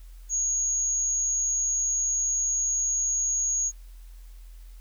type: tone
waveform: sine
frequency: 6645 Hz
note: G#8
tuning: in tune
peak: -23 dBFS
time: 0.29-3.72 s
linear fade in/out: 50 ms
effects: added 42 Hz sine -42 dBFS peak until 4.8 s + white hiss -61 dBFS RMS until 4.8 s